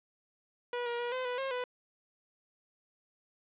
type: tone with pitch steps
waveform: sawtooth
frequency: 485.9 / 475.5 / 481.1 / 512 / 494.1 / 537 / 497 Hz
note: B4 / A#4 / B4 / C5 / B4 / C5 / B4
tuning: -28 / +34 / -45 / -38 / +1 / +45 / +11 cents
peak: -29 dBFS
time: 0.73-1.64 s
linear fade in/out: 2 ms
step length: 130 ms
effects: resampled to 8000 Hz + 10-bit